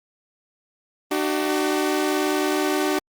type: tone pair together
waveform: sawtooth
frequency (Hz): 300.6 / 379.2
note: D4 / F#4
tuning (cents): +40 / +43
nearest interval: major third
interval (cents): 403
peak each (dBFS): -19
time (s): 1.11-2.99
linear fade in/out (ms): 5
effects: Opus 24 kbps